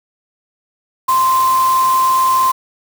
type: tone in noise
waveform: sine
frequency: 1043 Hz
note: C6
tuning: 6 cents flat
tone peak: -10 dBFS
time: 1.08-2.52 s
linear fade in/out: 10 ms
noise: white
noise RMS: -26 dBFS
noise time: 1.08-2.52 s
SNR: +13 dB
effects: none